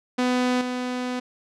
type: tone with level steps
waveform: sawtooth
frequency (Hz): 250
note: B3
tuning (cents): +21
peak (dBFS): -16 / -22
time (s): 0.18-1.2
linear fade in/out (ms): 10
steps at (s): 0.61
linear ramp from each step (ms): 2
effects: low-pass 6000 Hz 12 dB/octave